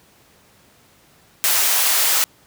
white high-pass noise, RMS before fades -17 dBFS, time 1.44-2.24 s, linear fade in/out 0 ms, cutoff 620 Hz, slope 12 dB/octave, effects pink hiss -53 dBFS RMS until 2.46 s + high-pass 80 Hz 12 dB/octave

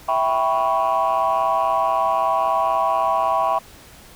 sine chord, C# half-diminished seventh, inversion first, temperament equal, 659.3 / 784 / 987.8 / 1108.7 Hz, E5 / G5 / B5 / C#6, 0 / 0 / 0 / 0 cents, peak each -21 dBFS, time 0.08-3.59 s, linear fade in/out 10 ms, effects tanh soft clip ceiling -11 dBFS + pink hiss -45 dBFS RMS until 4.15 s

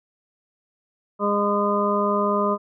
harmonic tone, 204.4 Hz, G#3, 27 cents flat, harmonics 1 / 2 / 3 / 5 / 6, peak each -25 / -25 / -25 / -25 / -25 dBFS, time 1.19-2.58 s, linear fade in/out 50 ms, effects none

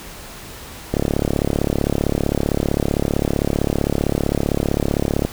click train, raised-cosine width 2 ms, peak -4 dBFS, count 154, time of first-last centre 0.94-5.25 s, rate 35.5 Hz, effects pink hiss -36 dBFS RMS until 5.32 s

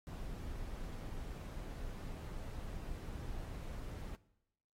brown noise, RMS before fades -44 dBFS, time 0.07-4.15 s, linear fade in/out 0 ms, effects noise-tail reverb RT60 0.9 s tail -20 dB re dry + AAC 48 kbps

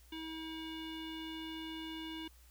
square tone with low-pass filter, 320.4 Hz, E4, 49 cents flat, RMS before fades -44 dBFS, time 0.12-2.28 s, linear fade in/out 5 ms, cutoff 3200 Hz, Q 9, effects added 60 Hz sine -59 dBFS peak until 2.5 s + white hiss -66 dBFS RMS until 2.5 s

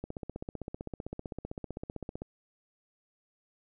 click train, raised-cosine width 2 ms, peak -24 dBFS, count 35, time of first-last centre 0.04-2.219 s, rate 15.6 Hz, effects none

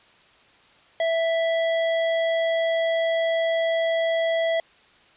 square tone, 659.3 Hz, E5, in tune, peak -21 dBFS, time 1-4.6 s, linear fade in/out 2 ms, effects white hiss -55 dBFS RMS until 5.16 s + resampled to 8000 Hz

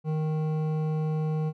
sine tone with hard clipping, 155.56 Hz, D#3, in tune, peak -27 dBFS, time 0.04-1.53 s, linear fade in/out 50 ms, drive 11 dB, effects none

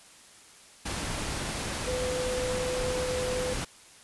sine tone in noise, 504 Hz, B4, 35 cents sharp, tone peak -29 dBFS, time 1.87-3.54 s, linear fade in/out 10 ms, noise pink, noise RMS -33 dBFS, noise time 0.85-3.65 s, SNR +1 dB, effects white hiss -53 dBFS RMS until 4.03 s + resampled to 24000 Hz

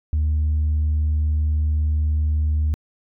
sine tone, 76.3 Hz, D#2, 33 cents flat, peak -15 dBFS, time 0.13-2.74 s, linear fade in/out 0 ms, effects tanh soft clip ceiling -15 dBFS

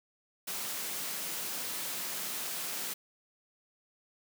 white high-pass noise, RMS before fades -37 dBFS, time 0.47-2.94 s, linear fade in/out 10 ms, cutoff 140 Hz, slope 48 dB/octave, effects none

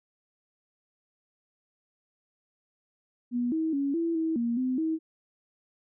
sine tone with pitch steps, 242.9 / 319.8 / 279.3 / 333.5 / 322.7 / 235 / 256.3 / 319.9 Hz, B3 / D#4 / C#4 / E4 / E4 / A#3 / C4 / D#4, -29 / +48 / +13 / +20 / -37 / +14 / -36 / +48 cents, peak -25 dBFS, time 3.31-4.99 s, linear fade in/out 50 ms, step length 210 ms, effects none

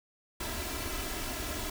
pink noise with comb filter, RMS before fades -36 dBFS, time 0.4-1.7 s, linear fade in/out 5 ms, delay 3 ms, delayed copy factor +0.7, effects none

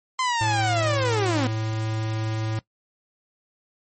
sawtooth linear sweep, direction down, 1044 to 242 Hz, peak -18 dBFS, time 0.19-1.47 s, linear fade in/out 2 ms
square tone, 110 Hz, A2, in tune, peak -25 dBFS, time 0.41-2.59 s, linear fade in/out 0 ms
effects noise-tail reverb RT60 0.1 s tail -20 dB re dry + MP3 32 kbps

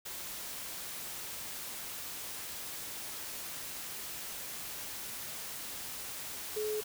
sine tone in noise, 426.3 Hz, G#4, 45 cents sharp, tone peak -32 dBFS, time 6.56-6.81 s, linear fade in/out 10 ms, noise white, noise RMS -42 dBFS, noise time 0.05-6.84 s, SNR +7 dB, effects none

